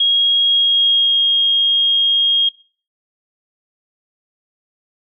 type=tone with pitch glide; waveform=sine; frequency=3281 to 3251 Hz; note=G#7 to G#7; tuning=-22 to -38 cents; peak=-11 dBFS; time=0-2.49 s; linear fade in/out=5 ms; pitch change=-16 cents; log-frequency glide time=0.43-1.23 s; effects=noise-tail reverb RT60 0.4 s tail -21 dB re dry